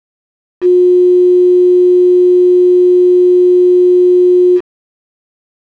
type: tone with quantisation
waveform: sine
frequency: 360 Hz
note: F#4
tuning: 47 cents flat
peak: -4 dBFS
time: 0.61-4.61 s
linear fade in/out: 50 ms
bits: 4
effects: low-pass 2000 Hz 12 dB/octave